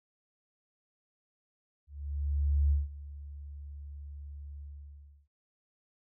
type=tone with ADSR envelope; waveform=sine; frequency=71.8 Hz; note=D2; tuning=39 cents flat; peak=-22 dBFS; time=1.87-5.28 s; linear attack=840 ms; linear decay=170 ms; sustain=-19 dB; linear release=670 ms; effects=none